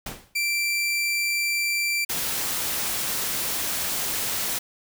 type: noise with exponential decay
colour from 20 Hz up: pink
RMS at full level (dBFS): -29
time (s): 0.06-0.36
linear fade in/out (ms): 5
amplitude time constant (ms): 64
type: tone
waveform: sawtooth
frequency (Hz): 2349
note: D7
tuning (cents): 0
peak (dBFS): -19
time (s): 0.35-2.05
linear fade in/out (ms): 10
type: noise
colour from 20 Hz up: white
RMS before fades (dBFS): -27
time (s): 2.09-4.59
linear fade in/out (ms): 10
effects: none